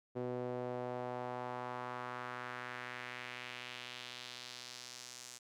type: tone with band-pass filter sweep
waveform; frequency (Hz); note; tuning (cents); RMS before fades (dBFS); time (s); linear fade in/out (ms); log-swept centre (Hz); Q
sawtooth; 124; B2; +7; -44; 0.15-5.39; 20; 420 to 7000; 1.7
effects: none